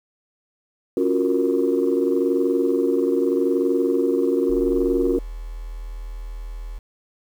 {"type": "chord", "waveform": "sine", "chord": "Gb major seventh", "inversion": "second", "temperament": "equal", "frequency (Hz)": [277.2, 349.2, 370, 466.2], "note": ["Db4", "F4", "Gb4", "Bb4"], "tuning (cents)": [0, 0, 0, 0], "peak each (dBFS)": -22, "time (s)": [0.97, 5.19], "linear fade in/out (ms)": 2}
{"type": "tone", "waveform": "sine", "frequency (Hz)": 40.35, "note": "E1", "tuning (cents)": -36, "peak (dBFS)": -29, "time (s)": [4.49, 6.79], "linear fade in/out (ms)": 10}
{"effects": ["tanh soft clip ceiling -9 dBFS", "8-bit"]}